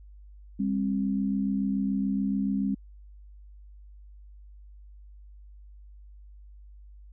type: tone pair together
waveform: sine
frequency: 200 / 267 Hz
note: G3 / C4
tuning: +35 / +35 cents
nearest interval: perfect fourth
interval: 500 cents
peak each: -26 / -29 dBFS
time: 0.59-2.75 s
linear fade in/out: 10 ms
effects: added 50 Hz sine -46 dBFS peak until 7.12 s